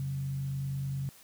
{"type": "tone with frequency modulation", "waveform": "sine", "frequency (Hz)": 136.6, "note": "C#3", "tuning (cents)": -25, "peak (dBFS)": -31, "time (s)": [0, 1.09], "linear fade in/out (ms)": 0, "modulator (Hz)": 49.6, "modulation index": 0.32, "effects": ["white hiss -56 dBFS RMS until 1.23 s"]}